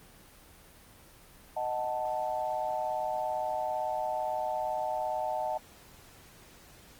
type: chord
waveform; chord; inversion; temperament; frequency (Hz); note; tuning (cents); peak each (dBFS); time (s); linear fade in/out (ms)
sine; D# diminished; none; equal; 622.3 / 740 / 880; D#5 / F#5 / A5; 0 / 0 / 0; -34; 1.56-5.58; 10
effects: pink hiss -55 dBFS RMS until 6.99 s + Opus 24 kbps